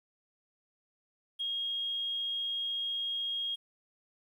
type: tone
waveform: triangle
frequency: 3262 Hz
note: G#7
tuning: 32 cents flat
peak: -28 dBFS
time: 1.39-3.56 s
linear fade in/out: 20 ms
effects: tanh soft clip ceiling -30 dBFS + 11-bit